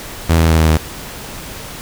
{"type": "tone with pitch steps", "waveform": "sawtooth", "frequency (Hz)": [82.41, 81.46, 80.53, 79.6, 78.69], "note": ["E2", "E2", "E2", "D#2", "D#2"], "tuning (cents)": [0, -20, -40, 40, 20], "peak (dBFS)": -5, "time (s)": [0.29, 0.775], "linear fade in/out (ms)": 10, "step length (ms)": 97, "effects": ["pink hiss -30 dBFS RMS until 1.81 s"]}